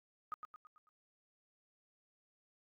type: tone with echo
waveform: sine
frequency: 1244.5 Hz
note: D#6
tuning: in tune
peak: -38 dBFS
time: 0.32-0.34 s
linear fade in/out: 0 ms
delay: 110 ms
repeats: 5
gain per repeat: -6 dB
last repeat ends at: 0.89 s
effects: Opus 48 kbps

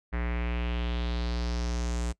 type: tone with low-pass filter sweep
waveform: square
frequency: 59.4 Hz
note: A#1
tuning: 33 cents sharp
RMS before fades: -30 dBFS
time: 0.12-2.13 s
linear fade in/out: 20 ms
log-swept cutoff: 1900 to 8000 Hz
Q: 3
effects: noise-tail reverb RT60 0.1 s tail -23 dB re dry

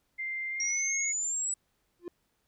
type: tone with pitch glide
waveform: sine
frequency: 2093 to 2169 Hz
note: C7 to C#7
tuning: 0 to -38 cents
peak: -32 dBFS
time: 0.18-1.13 s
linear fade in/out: 20 ms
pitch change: +62 cents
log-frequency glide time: 0.5-0.78 s
type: linear sweep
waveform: sine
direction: up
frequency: 5610 to 7902 Hz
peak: -29 dBFS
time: 0.6-1.54 s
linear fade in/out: 2 ms
type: tone with exponential growth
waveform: triangle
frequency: 349.2 Hz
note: F4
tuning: in tune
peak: -30 dBFS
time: 1.99-2.08 s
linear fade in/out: 1 ms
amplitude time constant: 19 ms
effects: pink hiss -75 dBFS RMS until 2.47 s

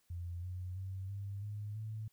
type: tone with pitch steps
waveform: sine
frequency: 87 / 91.01 / 95.2 / 99.59 / 104.18 / 108.98 Hz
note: F2 / F#2 / F#2 / G2 / G#2 / A2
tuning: -6 / -28 / +50 / +28 / +6 / -16 cents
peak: -39 dBFS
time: 0.1-2.08 s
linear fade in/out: 5 ms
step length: 330 ms
effects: white hiss -75 dBFS RMS until 2.12 s

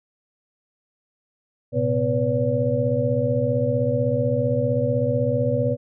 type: tone cluster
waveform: sine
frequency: 112.7 / 128.4 / 249.3 / 492.3 / 569 Hz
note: A2 / C3 / B3 / B4 / C#5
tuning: +42 / -32 / +16 / -6 / +45 cents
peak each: -26 / -25 / -27 / -24 / -24 dBFS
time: 1.72-5.77 s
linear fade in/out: 50 ms
effects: none

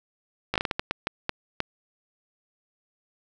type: slowing click train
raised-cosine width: 0.3 ms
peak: -9 dBFS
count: 11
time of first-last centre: 0.54-1.604 s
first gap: 16 ms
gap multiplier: 1.39
effects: none

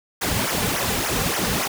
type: noise with flanger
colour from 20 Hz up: pink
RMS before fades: -23 dBFS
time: 0.21-1.68 s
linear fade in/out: 10 ms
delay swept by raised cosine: 0.23 to 3.23 ms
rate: 3.5 Hz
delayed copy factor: -0.9
effects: none

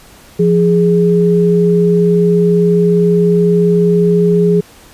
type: tone pair together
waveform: sine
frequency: 173.06 / 415.3 Hz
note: F3 / G#4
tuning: -15 / 0 cents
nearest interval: octave + minor third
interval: 1515 cents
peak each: -10 dBFS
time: 0.39-4.61 s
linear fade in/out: 10 ms
effects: pink hiss -41 dBFS RMS until 4.93 s + resampled to 32000 Hz

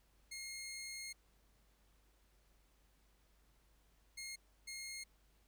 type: tone bursts at uneven times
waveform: 15% pulse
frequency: 2146 Hz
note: C7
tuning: 43 cents sharp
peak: -39 dBFS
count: 3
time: 0.31-1.13 / 4.17-4.36 / 4.67-5.04 s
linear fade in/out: 10 ms
effects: added 50 Hz sine -70 dBFS peak until 5.47 s + pink hiss -75 dBFS RMS until 5.47 s

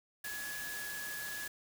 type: tone in noise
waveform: sine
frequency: 1687 Hz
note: G#6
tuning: 27 cents sharp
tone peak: -41 dBFS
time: 0.24-1.48 s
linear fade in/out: 5 ms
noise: white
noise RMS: -44 dBFS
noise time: 0.24-1.48 s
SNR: 0 dB
effects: none

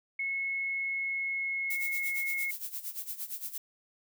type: tone with pitch glide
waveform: sine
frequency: 2186 to 2167 Hz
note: C#7 to C#7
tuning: -25 to -40 cents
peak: -30 dBFS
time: 0.19-2.51 s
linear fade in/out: 5 ms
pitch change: -15 cents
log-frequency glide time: 0.37-2.26 s
type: noise with tremolo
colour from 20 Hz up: violet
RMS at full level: -36 dBFS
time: 1.7-3.58 s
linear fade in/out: 5 ms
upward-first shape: sine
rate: 8.7 Hz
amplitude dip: 80%
effects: none

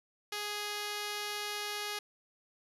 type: tone with low-pass filter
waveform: 5% pulse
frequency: 415.3 Hz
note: G#4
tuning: in tune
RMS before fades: -38 dBFS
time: 0.32-1.99 s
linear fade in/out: 5 ms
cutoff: 10000 Hz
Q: 1.4
effects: none

